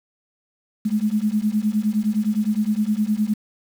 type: beating tone pair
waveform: sine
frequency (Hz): 207.7 / 217.4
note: G#3 / A3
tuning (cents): 0 / -21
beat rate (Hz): 9.7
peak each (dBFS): -21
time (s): 0.85-3.34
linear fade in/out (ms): 10
effects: 7-bit